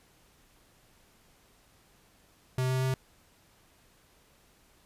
square tone with pitch steps, 128.8 / 129.85 / 130.9 Hz, C3 / C3 / C3, -27 / -13 / +1 cents, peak -27 dBFS, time 2.58-2.94 s, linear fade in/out 2 ms, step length 120 ms, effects pink hiss -63 dBFS RMS until 4.85 s + resampled to 32000 Hz

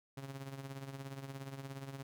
sawtooth tone with tremolo, 136.4 Hz, C#3, 28 cents flat, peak -37 dBFS, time 0.17-2.03 s, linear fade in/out 5 ms, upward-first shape triangle, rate 17 Hz, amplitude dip 70%, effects none

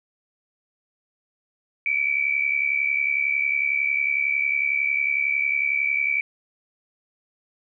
sine tone pair together, 2281 / 2352 Hz, C#7 / D7, +49 / +2 cents, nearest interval minor second, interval 53 cents, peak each -22 / -24 dBFS, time 1.86-6.21 s, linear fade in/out 2 ms, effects none

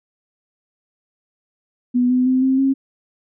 sine tone with pitch steps, 246.9 / 252.4 / 258 / 263.7 / 269.6 Hz, B3 / B3 / C4 / C4 / C#4, 0 / +38 / -24 / +14 / -48 cents, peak -13 dBFS, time 1.94-2.74 s, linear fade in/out 20 ms, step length 160 ms, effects none

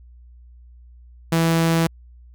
sawtooth tone, 164.81 Hz, E3, in tune, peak -12 dBFS, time 1.32-1.87 s, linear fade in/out 5 ms, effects added 60 Hz sine -43 dBFS peak until 2.34 s

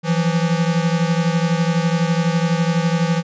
square beating tone pair, 164.81 / 176.81 Hz, E3 / F3, 0 / +22 cents, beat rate 12 Hz, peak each -18 / -21 dBFS, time 0.03-3.23 s, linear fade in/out 50 ms, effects resampled to 16000 Hz

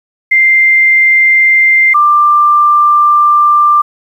sine tone pair in turn, 2093 / 1185.9 Hz, C7 / D6, 0 / +16 cents, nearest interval minor seventh, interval 984 cents, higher first, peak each -4 dBFS, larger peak neither, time 0.31-1.94 / 1.94-3.82 s, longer second, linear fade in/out 10 ms, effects 7-bit

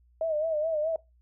sine tone with vibrato, 627 Hz, D#5, 13 cents sharp, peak -25 dBFS, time 0.21-0.96 s, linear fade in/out 2 ms, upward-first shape sine, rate 4.7 Hz, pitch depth 85 cents each way, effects noise-tail reverb RT60 0.2 s tail -19 dB re dry + added 60 Hz sine -59 dBFS peak until 1.21 s

